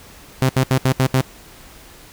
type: tone bursts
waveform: sawtooth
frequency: 130.81 Hz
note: C3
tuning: in tune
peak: -9 dBFS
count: 6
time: 0.42-1.211 s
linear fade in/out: 0 ms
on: 71 ms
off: 73 ms
effects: pink hiss -43 dBFS RMS until 2.12 s